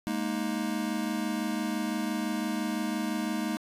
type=chord; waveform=square; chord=Ab suspended second; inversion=none; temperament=just; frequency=207.7 / 233.6 / 311.5 Hz; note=Ab3 / Bb3 / Eb4; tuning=0 / +4 / +2 cents; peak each=-34 dBFS; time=0.07-3.57 s; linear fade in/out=0 ms; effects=resampled to 32000 Hz + 10-bit